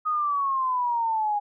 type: exponential sweep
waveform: sine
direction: down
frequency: 1256 to 817 Hz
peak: -22 dBFS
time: 0.05-1.4 s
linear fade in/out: 20 ms
effects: none